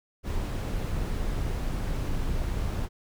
brown noise, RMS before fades -29 dBFS, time 0.23-2.89 s, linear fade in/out 50 ms, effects none

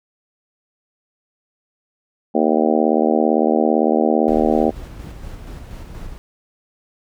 harmonic tone, 77.78 Hz, D#2, in tune, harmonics 3 / 4 / 5 / 6 / 7 / 8 / 9 / 10, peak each -19 / -20 / -21 / -22 / -22 / -23 / -24 / -24 dBFS, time 2.34-4.71 s, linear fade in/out 20 ms
brown noise with tremolo, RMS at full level -31 dBFS, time 4.28-6.18 s, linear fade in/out 0 ms, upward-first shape square, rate 4.2 Hz, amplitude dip 30%
effects none

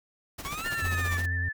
pink noise with tremolo, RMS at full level -36 dBFS, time 0.38-1.26 s, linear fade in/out 10 ms, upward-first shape sine, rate 15 Hz, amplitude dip 70%
25% pulse exponential two-way sweep, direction up then down, 1084 to 1422 to 1151 Hz, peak -31 dBFS, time 0.45-1.17 s, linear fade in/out 0 ms, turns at 0.68 s
sine tone with vibrato, 1768 Hz, A6, 8 cents sharp, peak -30 dBFS, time 0.64-1.53 s, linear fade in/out 20 ms, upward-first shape sine, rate 8.9 Hz, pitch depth 33 cents each way
triangle tone, 87.1 Hz, F2, 4 cents flat, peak -26 dBFS, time 0.82-1.49 s, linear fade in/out 5 ms
effects none

